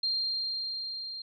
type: tone with level ramp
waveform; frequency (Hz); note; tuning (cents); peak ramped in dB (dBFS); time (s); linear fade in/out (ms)
sine; 4190; C8; +2; -26 to -37; 0.03-1.22; 5
effects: none